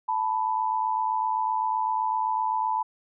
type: tone pair together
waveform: sine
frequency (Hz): 880 / 987.8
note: A5 / B5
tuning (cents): 0 / 0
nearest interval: major second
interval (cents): 200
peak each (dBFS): -26 / -26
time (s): 0.08-2.83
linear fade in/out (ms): 10
effects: none